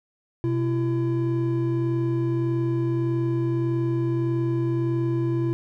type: tone pair together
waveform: triangle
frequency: 126.12 / 336.7 Hz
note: B2 / E4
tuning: +37 / +37 cents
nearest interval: octave + perfect fourth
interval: 1700 cents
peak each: -22 dBFS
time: 0.44-5.53 s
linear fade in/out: 0 ms
effects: none